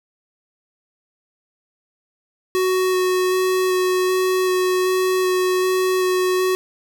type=tone with vibrato; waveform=square; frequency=370 Hz; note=F#4; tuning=in tune; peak=-17 dBFS; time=2.55-6.55 s; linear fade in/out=0 ms; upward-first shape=square; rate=1.3 Hz; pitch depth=8 cents each way; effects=none